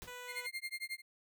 pink noise with exponential decay, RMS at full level -45 dBFS, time 0.02-0.19 s, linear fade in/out 0 ms, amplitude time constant 36 ms
10% pulse tone, 493.9 Hz, B4, in tune, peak -37 dBFS, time 0.07-0.47 s, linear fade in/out 10 ms
35% pulse tone with tremolo, 2113 Hz, C7, 16 cents sharp, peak -35 dBFS, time 0.27-1.02 s, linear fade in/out 50 ms, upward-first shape sine, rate 11 Hz, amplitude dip 100%
effects none

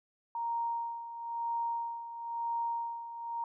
sine tone with tremolo, 932.3 Hz, A#5, in tune, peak -30 dBFS, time 0.35-3.44 s, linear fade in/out 2 ms, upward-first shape sine, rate 1 Hz, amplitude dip 70%, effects none

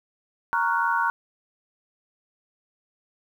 sine chord, Gb major seventh, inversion first, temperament equal, 932.3 / 1108.7 / 1396.9 / 1480 Hz, Bb5 / Db6 / F6 / Gb6, 0 / 0 / 0 / 0 cents, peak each -24 / -27 / -29 / -26 dBFS, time 0.53-1.1 s, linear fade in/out 0 ms, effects 9-bit

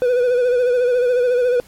triangle tone with vibrato, 493.9 Hz, B4, in tune, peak -11 dBFS, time 0.02-1.6 s, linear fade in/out 0 ms, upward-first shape sine, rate 14 Hz, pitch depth 48 cents each way, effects pink hiss -48 dBFS RMS until 1.67 s + MP3 64 kbps

